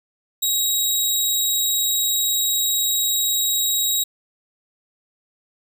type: tone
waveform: 15% pulse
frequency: 3819 Hz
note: A#7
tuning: 41 cents sharp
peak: -11 dBFS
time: 0.42-4.04 s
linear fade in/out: 10 ms
effects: none